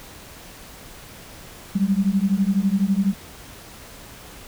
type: beating tone pair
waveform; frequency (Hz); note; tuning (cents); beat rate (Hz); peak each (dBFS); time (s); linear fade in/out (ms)
sine; 189.8 / 201.8; F#3 / G#3; +44 / -49; 12; -20; 1.75-3.14; 10
effects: pink hiss -42 dBFS RMS until 4.47 s